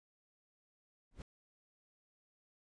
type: noise with exponential growth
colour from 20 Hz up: brown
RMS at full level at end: -39 dBFS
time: 1.11-1.22 s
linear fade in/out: 2 ms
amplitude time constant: 23 ms
effects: resampled to 22050 Hz